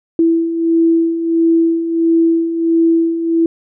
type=beating tone pair; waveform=sine; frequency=329.6 / 331.1 Hz; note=E4 / E4; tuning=0 / +8 cents; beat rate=1.5 Hz; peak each=-18 / -11 dBFS; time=0.19-3.46 s; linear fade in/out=2 ms; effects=none